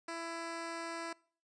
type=tone; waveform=10% pulse; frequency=333 Hz; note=E4; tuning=18 cents sharp; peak=-31 dBFS; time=0.08-1.13 s; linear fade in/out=5 ms; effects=noise-tail reverb RT60 0.5 s tail -25 dB re dry + resampled to 22050 Hz